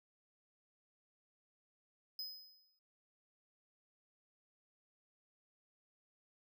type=tone with exponential decay; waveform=square; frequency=5040 Hz; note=D#8; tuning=21 cents sharp; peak=-40 dBFS; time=2.19-2.79 s; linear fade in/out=2 ms; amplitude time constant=130 ms; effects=noise-tail reverb RT60 0.2 s tail -25 dB re dry